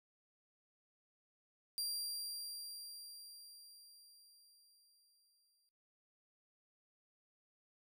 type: tone with exponential decay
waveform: sawtooth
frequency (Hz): 4749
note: D8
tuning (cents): +18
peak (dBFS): -34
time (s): 1.78-5.69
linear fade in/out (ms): 0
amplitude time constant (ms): 850
effects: noise-tail reverb RT60 0.2 s tail -22 dB re dry